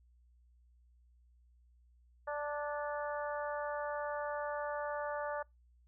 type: harmonic tone with a mistuned harmonic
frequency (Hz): 293.7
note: D4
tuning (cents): 0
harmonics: 2 / 3 / 4 / 5 / 6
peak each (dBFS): -38 / -42 / -44 / -46 / -48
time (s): 2.27-5.43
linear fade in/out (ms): 10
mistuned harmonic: 6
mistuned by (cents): -23
effects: noise-tail reverb RT60 0.2 s tail -26 dB re dry + added 60 Hz sine -63 dBFS peak until 5.87 s